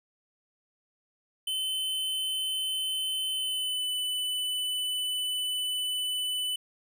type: tone with pitch glide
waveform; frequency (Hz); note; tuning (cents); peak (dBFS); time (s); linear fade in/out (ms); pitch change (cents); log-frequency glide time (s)
square; 3053 to 2995; G7 to F#7; -46 to +20; -29; 1.47-6.56; 5; -34; 3.32-3.89
effects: none